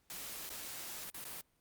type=noise with dropouts; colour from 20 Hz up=white; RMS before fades=-45 dBFS; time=0.1-1.41 s; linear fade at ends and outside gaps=1 ms; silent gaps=0.493-0.502 / 1.101-1.144 / 1.242-1.251 s; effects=pink hiss -75 dBFS RMS until 1.6 s + Opus 48 kbps